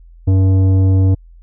sine tone with tanh clipping, 95 Hz, F#2, 46 cents sharp, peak -10 dBFS, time 0.27-1.15 s, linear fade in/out 10 ms, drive 11 dB, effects added 42 Hz sine -38 dBFS peak until 1.42 s

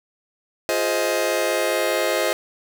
sawtooth chord, F minor seventh, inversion none, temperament just, 349.2 / 419.1 / 523.8 / 628.6 Hz, F4 / Ab4 / C5 / Eb5, 0 / +16 / +2 / +18 cents, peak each -23 / -23 / -20 / -19 dBFS, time 0.69-2.33 s, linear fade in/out 0 ms, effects none

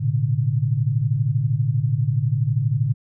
sine tone cluster, 111.1 / 123.5 / 144.1 Hz, A2 / B2 / D3, +17 / 0 / -33 cents, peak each -22 dBFS, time 0-2.94 s, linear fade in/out 20 ms, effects none

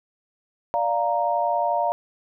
sine chord, Bb major, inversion first, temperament equal, 587.3 / 698.5 / 932.3 Hz, D5 / F5 / Bb5, 0 / 0 / 0 cents, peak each -26 / -23 / -24 dBFS, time 0.74-1.92 s, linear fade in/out 0 ms, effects none

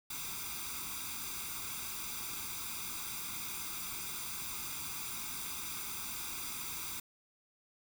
white noise with comb filter, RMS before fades -41 dBFS, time 0.1-7 s, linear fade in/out 5 ms, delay 0.83 ms, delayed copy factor +0.9, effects none

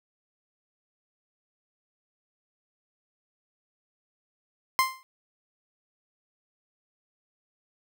30% pulse tone with exponential decay, 1046.5 Hz, C6, in tune, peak -14 dBFS, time 4.79-5.03 s, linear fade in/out 0 ms, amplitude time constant 51 ms, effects none

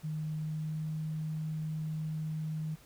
sine tone with pitch glide, 154.9 to 156.16 Hz, D#3 to D#3, -7 to +7 cents, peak -33 dBFS, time 0.03-2.76 s, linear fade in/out 20 ms, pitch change +14 cents, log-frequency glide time 0.38-0.92 s, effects pink hiss -59 dBFS RMS until 2.85 s

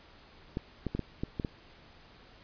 clicks, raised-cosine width 3 ms, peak -19 dBFS, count 7, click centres 0.571 / 0.867 / 0.95 / 0.993 / 1.235 / 1.398 / 1.448 s, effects pink hiss -56 dBFS RMS until 2.43 s + resampled to 11025 Hz

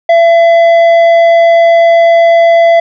sine tone with tanh clipping, 673 Hz, E5, 36 cents sharp, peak -4 dBFS, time 0.09-2.8 s, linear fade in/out 5 ms, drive 8 dB, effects none

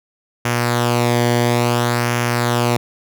sawtooth tone with flanger, 120 Hz, B2, 49 cents flat, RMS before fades -17 dBFS, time 0.45-2.77 s, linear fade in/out 5 ms, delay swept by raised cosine 0.24 to 0.77 ms, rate 0.58 Hz, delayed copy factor -0.55, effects none

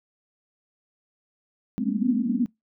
white band-pass noise, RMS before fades -24 dBFS, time 1.78-2.46 s, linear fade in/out 0 ms, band 200 to 270 Hz, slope 96 dB/octave, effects noise-tail reverb RT60 0.2 s tail -26 dB re dry

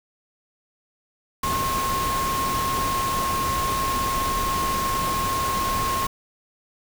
sine tone in noise, 1075 Hz, C6, 47 cents sharp, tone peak -23 dBFS, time 1.43-6.07 s, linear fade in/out 5 ms, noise pink, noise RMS -28 dBFS, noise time 1.43-6.07 s, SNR +2 dB, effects none

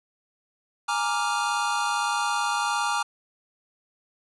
square chord, Bb dominant seventh, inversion third, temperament equal, 830.6 / 932.3 / 1174.7 / 1396.9 Hz, Ab5 / Bb5 / D6 / F6, 0 / 0 / 0 / 0 cents, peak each -30 dBFS, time 0.88-3.03 s, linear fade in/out 10 ms, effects resampled to 24000 Hz

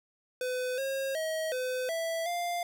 square tone with pitch steps, 504 / 540 / 636 / 508 / 659 / 698 Hz, B4 / C#5 / D#5 / B4 / E5 / F5, +35 / -45 / +38 / +49 / -1 / -1 cents, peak -31 dBFS, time 0.41-2.63 s, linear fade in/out 2 ms, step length 370 ms, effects 12-bit

